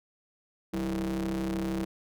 45% pulse ring-modulated tone, 69.3 Hz, C#2, in tune, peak -26 dBFS, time 0.73-1.85 s, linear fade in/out 10 ms, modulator 259 Hz, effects none

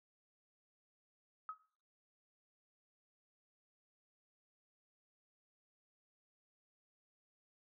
sine tone with exponential decay, 1273 Hz, D#6, 39 cents sharp, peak -38 dBFS, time 1.49-1.62 s, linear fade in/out 1 ms, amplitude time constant 27 ms, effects noise-tail reverb RT60 0.5 s tail -17 dB re dry

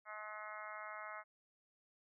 harmonic tone, 212.8 Hz, G#3, 42 cents sharp, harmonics 3 / 4 / 5 / 6 / 7 / 8 / 9 / 10, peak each -53 / -55 / -54 / -50 / -54 / -58 / -57 / -54 dBFS, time 0.05-1.24 s, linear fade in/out 50 ms, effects none

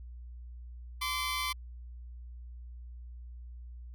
15% pulse tone pair together, 1032 / 1159.7 Hz, C6 / D6, -24 / -22 cents, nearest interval major second, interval 202 cents, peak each -28 dBFS, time 1.01-1.53 s, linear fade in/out 10 ms, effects added 60 Hz sine -43 dBFS peak until 3.94 s

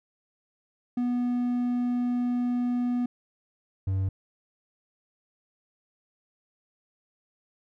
triangle tone pair in turn, 244.7 / 95.77 Hz, B3 / G2, -16 / -40 cents, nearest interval octave + major third, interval 1624 cents, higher first, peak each -22 dBFS, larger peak neither, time 0.97-3.06 / 3.87-4.09 s, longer first, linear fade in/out 5 ms, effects none

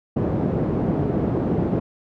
pink band-pass noise, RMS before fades -22 dBFS, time 0.16-1.8 s, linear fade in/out 10 ms, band 120 to 420 Hz, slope 12 dB/octave, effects none

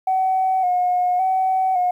sine tone with vibrato, 738 Hz, F#5, 5 cents flat, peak -15 dBFS, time 0.07-1.91 s, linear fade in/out 5 ms, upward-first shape square, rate 0.89 Hz, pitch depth 40 cents each way, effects tanh soft clip ceiling -11 dBFS + 9-bit

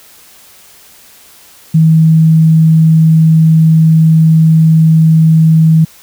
sine tone, 160.2 Hz, E3, 49 cents flat, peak -3 dBFS, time 1.74-5.85 s, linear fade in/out 10 ms, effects white hiss -40 dBFS RMS until 6.02 s

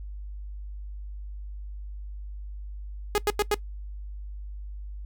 sawtooth tone bursts, 415.3 Hz, G#4, in tune, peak -17 dBFS, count 4, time 3.15-3.543 s, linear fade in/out 0 ms, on 30 ms, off 91 ms, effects noise-tail reverb RT60 0.1 s tail -19 dB re dry + added 50 Hz sine -35 dBFS peak until 5.05 s

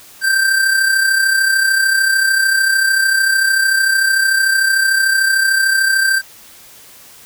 square tone with amplitude modulation, 1568 Hz, G6, in tune, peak -10 dBFS, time 0.21-6.22 s, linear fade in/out 50 ms, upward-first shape sine, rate 33.4 Hz, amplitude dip 45%, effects white hiss -41 dBFS RMS until 7.25 s

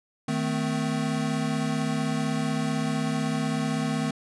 square chord, A diminished, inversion second, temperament equal with one note detuned, 155.56 / 220 / 255.8 Hz, Eb3 / A3 / C4, 0 / 0 / -39 cents, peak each -30 dBFS, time 0.28-4.11 s, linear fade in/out 5 ms, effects resampled to 24000 Hz

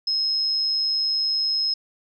sine tone, 5150 Hz, E8, 41 cents flat, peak -20 dBFS, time 0.07-1.74 s, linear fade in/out 5 ms, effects none

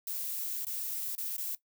violet noise with dropouts, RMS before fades -36 dBFS, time 0.07-1.55 s, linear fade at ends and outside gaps 2 ms, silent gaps 0.648-0.667 / 1.152-1.18 / 1.366-1.38 s, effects noise-tail reverb RT60 0.1 s tail -17 dB re dry

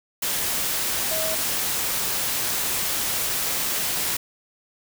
sine tone in noise, 638 Hz, D#5, 43 cents sharp, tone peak -28 dBFS, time 1.11-1.35 s, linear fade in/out 5 ms, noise white, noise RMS -25 dBFS, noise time 0.22-4.17 s, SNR -6 dB, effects none

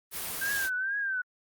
white noise, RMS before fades -35 dBFS, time 0.11-0.7 s, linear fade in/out 50 ms
sine tone with vibrato, 1568 Hz, G6, in tune, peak -28 dBFS, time 0.41-1.22 s, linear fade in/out 10 ms, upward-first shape triangle, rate 2.2 Hz, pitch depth 110 cents each way
effects Opus 32 kbps

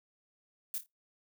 violet noise with echo, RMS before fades -36 dBFS, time 0.74-0.78 s, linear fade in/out 0 ms, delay 27 ms, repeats 3, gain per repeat -10 dB, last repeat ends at 0.861 s, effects noise-tail reverb RT60 0.2 s tail -26 dB re dry

